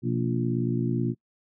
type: harmonic tone with a mistuned harmonic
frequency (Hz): 58.27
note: A#1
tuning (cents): 0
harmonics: 2 / 3 / 4 / 5 / 6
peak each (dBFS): -27 / -32 / -29 / -32 / -32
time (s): 0.02-1.15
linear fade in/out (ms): 50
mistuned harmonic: 2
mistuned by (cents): +130
effects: noise-tail reverb RT60 0.1 s tail -26 dB re dry